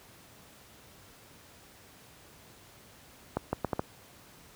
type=accelerating click train; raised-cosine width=1 ms; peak=-14 dBFS; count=5; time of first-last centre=3.37-3.794 s; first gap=160 ms; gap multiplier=0.73; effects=pink hiss -55 dBFS RMS until 4.55 s + high-pass 60 Hz 12 dB/octave